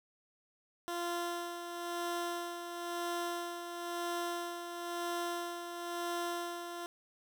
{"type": "tone with tremolo", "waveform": "15% pulse", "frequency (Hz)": 345.9, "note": "F4", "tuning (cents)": -17, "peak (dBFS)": -28, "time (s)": [0.88, 6.86], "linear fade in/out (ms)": 0, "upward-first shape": "sine", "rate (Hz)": 0.99, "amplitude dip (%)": 55, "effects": []}